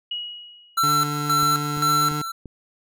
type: tone with exponential decay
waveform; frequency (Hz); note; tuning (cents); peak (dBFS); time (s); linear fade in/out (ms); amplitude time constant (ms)
sine; 2904; F#7; -33; -24; 0.11-0.99; 5; 190
type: tone with tremolo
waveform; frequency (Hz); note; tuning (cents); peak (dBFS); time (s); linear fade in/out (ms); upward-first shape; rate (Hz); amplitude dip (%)
square; 1346; E6; +36; -18; 0.77-2.32; 10; square; 1.9; 70
type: tone with pitch glide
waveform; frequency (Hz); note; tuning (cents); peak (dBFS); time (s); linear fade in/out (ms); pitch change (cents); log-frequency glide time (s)
25% pulse; 146.83 to 149.05; D3 to D3; 0 to +26; -22; 0.83-2.22; 5; +26; 1.76-1.84
type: click train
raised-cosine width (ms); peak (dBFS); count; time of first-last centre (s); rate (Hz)
3; -25; 4; 1.43-2.457; 2.92
effects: none